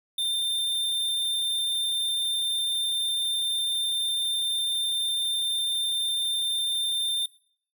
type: tone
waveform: square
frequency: 3594 Hz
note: A7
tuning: 36 cents sharp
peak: -25 dBFS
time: 0.18-7.26 s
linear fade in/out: 5 ms
effects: noise-tail reverb RT60 0.6 s tail -20 dB re dry